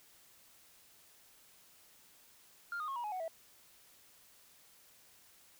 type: tone with pitch steps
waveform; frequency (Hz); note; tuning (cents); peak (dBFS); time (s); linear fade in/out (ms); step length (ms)
sine; 1400 / 1232.9 / 1085.8 / 956.2 / 842.1 / 741.6 / 653.1; F6 / D#6 / C#6 / A#5 / G#5 / F#5 / E5; +4 / -16 / -36 / +44 / +24 / +4 / -16; -35; 2.72-3.28; 2; 80
effects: tanh soft clip ceiling -35 dBFS + white hiss -63 dBFS RMS until 5.59 s